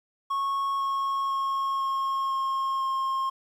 triangle tone with pitch steps, 1100 / 1093.7 / 1087.4 / 1081.1 / 1074.9 / 1068.7 Hz, C#6 / C#6 / C#6 / C#6 / C6 / C6, -14 / -24 / -34 / -44 / +46 / +36 cents, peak -23 dBFS, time 0.3-3.3 s, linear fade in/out 10 ms, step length 500 ms, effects 10-bit

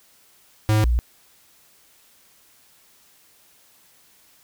square / sine tone pair in turn, 107.7 / 59.17 Hz, A2 / A#1, -37 / +27 cents, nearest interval minor seventh, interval 1036 cents, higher first, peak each -16 dBFS, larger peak neither, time 0.69-0.84 / 0.84-0.99 s, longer neither, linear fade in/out 0 ms, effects white hiss -56 dBFS RMS until 4.43 s

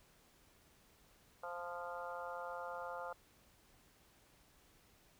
harmonic tone with a mistuned harmonic, 174.61 Hz, F3, in tune, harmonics 3 / 4 / 5 / 6 / 7 / 8, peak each -47 / -49 / -49 / -53 / -50 / -51 dBFS, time 1.43-3.13 s, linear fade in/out 5 ms, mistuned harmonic 6, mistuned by -16 cents, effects pink hiss -68 dBFS RMS until 5.19 s

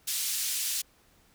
white band-pass noise, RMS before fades -31 dBFS, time 0.07-0.82 s, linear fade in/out 10 ms, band 3300 to 12000 Hz, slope 12 dB/octave, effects pink hiss -63 dBFS RMS until 1.34 s

